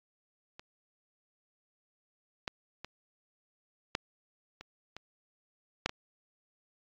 clicks, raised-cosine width 0.2 ms, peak -28 / -16 / -23 / -12 / -27 / -25 / -9 / -20 dBFS, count 8, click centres 0.595 / 2.478 / 2.846 / 3.951 / 4.61 / 4.966 / 5.86 / 5.894 s, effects low-pass 5000 Hz 12 dB/octave + AAC 64 kbps

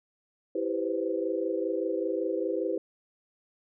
sine chord, C major seventh, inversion first, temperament equal with one note detuned, 329.6 / 392 / 498.2 / 523.3 Hz, E4 / G4 / B4 / C5, 0 / 0 / +15 / 0 cents, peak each -32 / -32 / -32 / -35 dBFS, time 0.55-2.78 s, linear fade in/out 5 ms, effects none

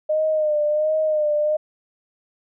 sine tone with vibrato, 611 Hz, D#5, 32 cents flat, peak -17 dBFS, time 0.09-1.57 s, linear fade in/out 10 ms, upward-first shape sine, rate 1.4 Hz, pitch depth 44 cents each way, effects none

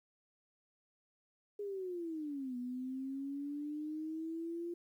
sine linear two-way sweep, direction down then up, 415.3 to 244.2 to 346.3 Hz, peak -38 dBFS, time 1.59-4.74 s, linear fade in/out 5 ms, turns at 2.57 s, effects 12-bit

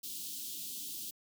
white band-stop noise, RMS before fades -42 dBFS, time 0.03-1.11 s, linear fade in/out 10 ms, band 350 to 3000 Hz, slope 48 dB/octave, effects high-pass 200 Hz 12 dB/octave

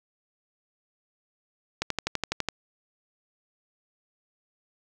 click train, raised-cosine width 0.2 ms, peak -9 dBFS, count 9, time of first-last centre 1.82-2.487 s, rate 12 Hz, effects none

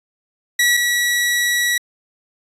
sawtooth tone pair in turn, 1934 / 1934 Hz, B6 / B6, -37 / -37 cents, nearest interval unison, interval 0 cents, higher neither, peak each -9 / -12 dBFS, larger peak first, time 0.59-0.77 / 0.77-1.78 s, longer second, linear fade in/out 5 ms, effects resampled to 32000 Hz

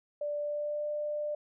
sine tone with pitch glide, 587.3 to 595.5 Hz, D5 to D5, 0 to +24 cents, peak -31 dBFS, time 0.21-1.35 s, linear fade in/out 5 ms, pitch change +24 cents, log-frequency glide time 0.38-0.87 s, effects none

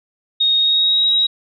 sine tone with pitch glide, 3729 to 3823 Hz, A#7 to A#7, 0 to +43 cents, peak -12 dBFS, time 0.4-1.27 s, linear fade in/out 10 ms, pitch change +43 cents, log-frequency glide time 0.58-1.07 s, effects none

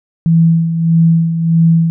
sine tone with tremolo, 165.1 Hz, E3, 3 cents sharp, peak -5 dBFS, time 0.26-1.9 s, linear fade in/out 0 ms, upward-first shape sine, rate 1.6 Hz, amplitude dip 60%, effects none

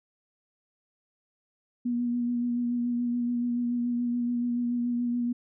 sine tone with vibrato, 241 Hz, B3, 42 cents flat, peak -25 dBFS, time 1.85-5.33 s, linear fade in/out 10 ms, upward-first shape sine, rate 7 Hz, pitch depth 20 cents each way, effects none

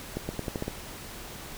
accelerating click train, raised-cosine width 2 ms, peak -17 dBFS, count 7, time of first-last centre 0.17-0.68 s, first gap 120 ms, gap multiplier 0.86, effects pink hiss -42 dBFS RMS until 1.57 s

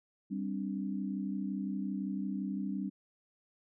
sine chord, G suspended fourth, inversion none, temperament equal, 196 / 261.6 / 293.7 Hz, G3 / C4 / D4, 0 / 0 / 0 cents, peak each -35 / -40 / -40 dBFS, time 0.3-2.9 s, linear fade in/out 20 ms, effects none

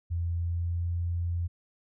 sine tone with pitch glide, 85.2 to 86.14 Hz, F2 to F2, -42 to -23 cents, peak -27 dBFS, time 0.1-1.48 s, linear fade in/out 20 ms, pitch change +19 cents, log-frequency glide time 0.36-0.87 s, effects none

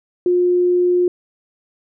sine tone, 356.7 Hz, F4, 37 cents sharp, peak -12 dBFS, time 0.26-1.08 s, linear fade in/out 2 ms, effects none

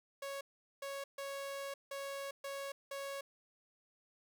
sawtooth tone bursts at uneven times, 554 Hz, C#5, 1 cent flat, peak -37 dBFS, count 6, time 0.22-0.41 / 0.82-1.04 / 1.18-1.74 / 1.91-2.31 / 2.44-2.72 / 2.91-3.21 s, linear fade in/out 5 ms, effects none

